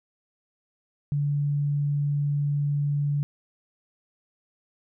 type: tone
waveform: sine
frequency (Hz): 144.4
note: D3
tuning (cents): -29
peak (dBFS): -22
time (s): 1.12-3.23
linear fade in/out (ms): 0
effects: none